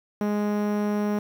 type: tone with low-pass filter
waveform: sawtooth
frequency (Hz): 207.7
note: G#3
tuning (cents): 0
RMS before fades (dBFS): -25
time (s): 0.21-1.19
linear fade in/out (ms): 2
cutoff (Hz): 1500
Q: 0.52
effects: 8-bit